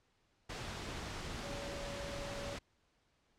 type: tone in noise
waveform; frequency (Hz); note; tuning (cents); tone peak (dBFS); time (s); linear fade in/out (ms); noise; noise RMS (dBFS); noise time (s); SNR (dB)
sine; 566; C#5; +36; -45; 1.43-2.56; 10; pink; -43; 0.49-2.59; -5
effects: pink hiss -75 dBFS RMS until 3.38 s + low-pass 6000 Hz 12 dB/octave

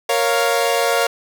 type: chord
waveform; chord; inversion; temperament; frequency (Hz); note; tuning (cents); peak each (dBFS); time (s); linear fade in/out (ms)
sawtooth; Bb minor; none; equal; 466.2 / 554.4 / 698.5; Bb4 / Db5 / F5; 0 / 0 / 0; -16; 0.09-1.07; 5
effects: none

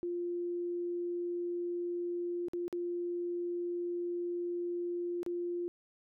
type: tone with dropouts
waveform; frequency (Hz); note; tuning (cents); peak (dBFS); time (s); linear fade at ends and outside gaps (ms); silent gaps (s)
sine; 349.2; F4; 0; -33; 0.03-5.68; 0; 2.484-2.534 / 2.68-2.727 / 5.231-5.263
effects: none

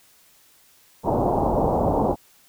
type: low-pass noise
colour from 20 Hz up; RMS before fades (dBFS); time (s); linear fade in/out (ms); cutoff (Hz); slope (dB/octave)
white; -21; 1.03-2.16; 50; 910; 48
effects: white hiss -56 dBFS RMS until 2.48 s

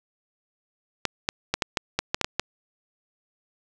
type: clicks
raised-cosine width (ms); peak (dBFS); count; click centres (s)
0.2; -5; 10; 1.053 / 1.289 / 1.54 / 1.622 / 1.772 / 1.99 / 2.145 / 2.213 / 2.245 / 2.396
effects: none

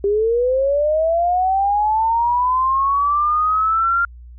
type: linear sweep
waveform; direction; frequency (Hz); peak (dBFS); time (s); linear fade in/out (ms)
sine; up; 394.8 to 1396.9; -14; 0.04-4.05; 2
effects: added 60 Hz sine -36 dBFS peak until 4.38 s

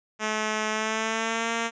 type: tone with pitch glide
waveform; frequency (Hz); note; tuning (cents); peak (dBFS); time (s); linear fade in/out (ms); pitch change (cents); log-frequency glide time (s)
5% pulse; 215.8 to 230; A3 to A#3; -33 to -23; -14; 0.19-1.71; 50; +110; 0.7-1.52
effects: resampled to 16000 Hz

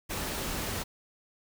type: noise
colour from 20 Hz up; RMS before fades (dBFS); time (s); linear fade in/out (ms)
pink; -34; 0.09-0.84; 20
effects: none

